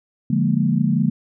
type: chord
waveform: sine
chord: Bb dominant seventh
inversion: first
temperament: equal with one note detuned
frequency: 145.15 / 174.61 / 207.7 / 233.1 Hz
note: D3 / F3 / Ab3 / Bb3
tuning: -20 / 0 / 0 / 0 cents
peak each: -21 dBFS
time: 0.3-1.1 s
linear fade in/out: 5 ms
effects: none